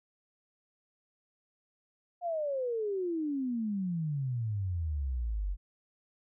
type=exponential sweep; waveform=sine; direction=down; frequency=718 to 44.41 Hz; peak=-30 dBFS; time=2.21-5.57 s; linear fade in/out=50 ms; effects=none